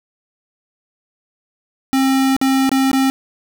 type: tone with dropouts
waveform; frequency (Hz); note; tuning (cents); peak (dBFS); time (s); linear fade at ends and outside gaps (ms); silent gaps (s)
square; 266.9; C4; +35; -13; 1.93-3.1; 0; 2.365-2.414 / 2.693-2.716 / 2.915-2.931
effects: none